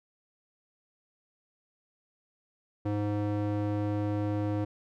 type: tone with band-pass filter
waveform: square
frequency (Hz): 103.8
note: G#2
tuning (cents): 0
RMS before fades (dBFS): -30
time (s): 2.85-4.65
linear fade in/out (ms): 10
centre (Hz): 340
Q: 0.88
effects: none